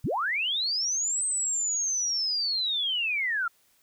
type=linear two-way sweep; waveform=sine; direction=up then down; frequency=61.4 to 8290 to 1328 Hz; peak=-25 dBFS; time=0.04-3.48 s; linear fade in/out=5 ms; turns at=1.25 s; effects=white hiss -65 dBFS RMS until 3.82 s